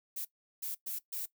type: noise bursts at uneven times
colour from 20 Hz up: violet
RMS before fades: -38 dBFS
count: 4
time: 0.16-0.25 / 0.62-0.75 / 0.86-0.99 / 1.12-1.26 s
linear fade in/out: 10 ms
effects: noise-tail reverb RT60 0.1 s tail -18 dB re dry